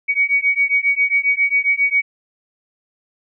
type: beating tone pair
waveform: sine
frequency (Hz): 2248 / 2255.4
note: C#7 / C#7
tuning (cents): +24 / +29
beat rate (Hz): 7.4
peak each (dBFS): -17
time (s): 0.08-2.02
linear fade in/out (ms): 20
effects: none